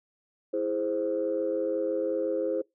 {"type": "chord", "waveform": "sine", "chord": "E augmented", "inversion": "none", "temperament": "equal", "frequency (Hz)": [329.6, 415.3, 523.3], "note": ["E4", "G#4", "B#4"], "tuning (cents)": [0, 0, 0], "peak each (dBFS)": [-31, -31, -28], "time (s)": [0.53, 2.62], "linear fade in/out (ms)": 10, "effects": ["noise-tail reverb RT60 0.2 s tail -25 dB re dry", "tanh soft clip ceiling -18 dBFS"]}